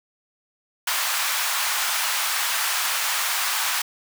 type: high-pass noise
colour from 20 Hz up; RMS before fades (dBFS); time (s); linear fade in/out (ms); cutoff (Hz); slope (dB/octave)
pink; -24; 0.87-3.82; 5; 930; 24
effects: none